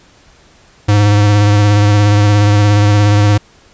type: tone with vibrato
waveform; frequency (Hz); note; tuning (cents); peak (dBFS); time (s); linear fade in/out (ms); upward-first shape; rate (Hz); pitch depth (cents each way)
square; 103.4; G#2; -7; -7; 0.88-3.38; 10; sine; 17; 25
effects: pink hiss -46 dBFS RMS until 3.73 s + resampled to 16000 Hz